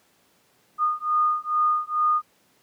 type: beating tone pair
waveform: sine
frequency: 1225 / 1227.3 Hz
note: D#6 / D#6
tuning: -27 / -24 cents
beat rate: 2.3 Hz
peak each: -23 dBFS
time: 0.78-2.22 s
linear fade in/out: 50 ms
effects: pink hiss -62 dBFS RMS until 2.62 s + high-pass 150 Hz 12 dB/octave